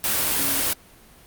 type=tone in noise; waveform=sine; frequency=276 Hz; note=C#4; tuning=7 cents flat; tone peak=-32 dBFS; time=0.39-0.6 s; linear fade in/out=0 ms; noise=white; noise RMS=-22 dBFS; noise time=0.04-0.73 s; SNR=-13 dB; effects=pink hiss -50 dBFS RMS until 1.26 s + Opus 32 kbps